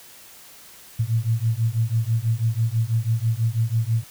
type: beating tone pair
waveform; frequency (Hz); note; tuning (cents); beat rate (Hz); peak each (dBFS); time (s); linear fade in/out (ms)
sine; 110.7 / 116.8; A2 / A#2; +11 / +4; 6.1; -22; 0.99-4.04; 10
effects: white hiss -46 dBFS RMS until 4.1 s

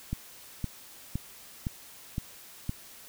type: click train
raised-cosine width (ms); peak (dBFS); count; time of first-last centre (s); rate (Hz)
5; -18; 6; 0.13-2.694; 1.95
effects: white hiss -50 dBFS RMS until 3.08 s

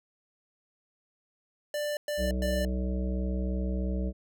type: tone bursts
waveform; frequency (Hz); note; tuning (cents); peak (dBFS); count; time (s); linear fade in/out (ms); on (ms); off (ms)
square; 591; D5; +11; -30; 3; 1.74-2.65; 2; 230; 110
type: harmonic tone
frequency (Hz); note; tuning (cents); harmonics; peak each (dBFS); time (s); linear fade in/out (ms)
63; B1; +35; 1 / 3 / 5 / 7 / 9 / 10; -29 / -33 / -40 / -42 / -42 / -47; 2.17-4.13; 50
effects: none

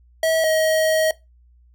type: tone pair in turn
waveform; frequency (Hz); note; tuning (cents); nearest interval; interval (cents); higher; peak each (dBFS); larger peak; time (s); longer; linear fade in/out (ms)
square; 645 / 632.8; E5 / D#5; -38 / +29; unison; 33; first; -17; neither; 0.23-0.44 / 0.44-1.11; second; 2
effects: noise-tail reverb RT60 0.2 s tail -19 dB re dry + added 60 Hz sine -50 dBFS peak until 1.74 s

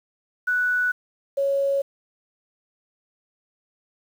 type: tone pair in turn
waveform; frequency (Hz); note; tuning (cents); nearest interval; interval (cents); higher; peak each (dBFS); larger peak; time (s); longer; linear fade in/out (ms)
sine; 1480 / 554.1; F#6 / C#5; 0 / -1; octave + perfect fourth; 1701; first; -19; neither; 0.47-0.92 / 1.37-1.82; neither; 10
effects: 8-bit

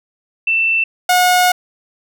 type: tone pair in turn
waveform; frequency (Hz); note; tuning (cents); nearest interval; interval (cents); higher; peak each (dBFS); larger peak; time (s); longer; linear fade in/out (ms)
sine / sawtooth; 2672 / 724.3; E7 / F#5; +23 / -37; octave + major seventh; 2260; first; -12 / -6; second; 0.47-0.84 / 1.09-1.52; second; 5
effects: none

